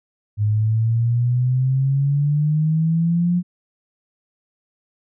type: exponential sweep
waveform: sine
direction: up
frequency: 103.83 to 179 Hz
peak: -15 dBFS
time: 0.37-3.43 s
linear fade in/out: 50 ms
effects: none